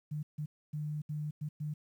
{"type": "tone bursts at uneven times", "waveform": "sine", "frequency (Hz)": 150.5, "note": "D3", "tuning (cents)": 43, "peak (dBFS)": -34, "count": 6, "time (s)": [[0.11, 0.23], [0.38, 0.46], [0.73, 1.02], [1.09, 1.31], [1.41, 1.49], [1.6, 1.74]], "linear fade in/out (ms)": 10, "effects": ["11-bit"]}